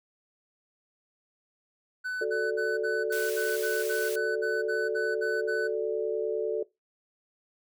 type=tone bursts; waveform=triangle; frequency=1500 Hz; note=F#6; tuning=23 cents sharp; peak=-28 dBFS; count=14; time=2.04-5.682 s; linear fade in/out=20 ms; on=210 ms; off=54 ms
type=chord; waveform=sine; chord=D major; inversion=first; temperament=equal; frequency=370 / 440 / 587.3 Hz; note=F#4 / A4 / D5; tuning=0 / 0 / 0 cents; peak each=-33 / -28 / -34 dBFS; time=2.21-6.63 s; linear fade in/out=5 ms
type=high-pass noise; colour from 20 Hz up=white; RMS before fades=-39 dBFS; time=3.12-4.16 s; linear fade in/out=5 ms; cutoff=1400 Hz; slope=12 dB/octave
effects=noise-tail reverb RT60 0.2 s tail -21 dB re dry